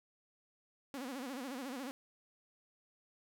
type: tone with vibrato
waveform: sawtooth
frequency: 261.6 Hz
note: C4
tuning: in tune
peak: -37 dBFS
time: 0.94-1.91 s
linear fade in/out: 0 ms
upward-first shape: sine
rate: 14 Hz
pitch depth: 150 cents each way
effects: none